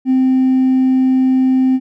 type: tone with hard clipping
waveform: triangle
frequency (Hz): 260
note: C4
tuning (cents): -11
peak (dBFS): -9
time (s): 0.05-1.8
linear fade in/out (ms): 50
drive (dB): 2
effects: none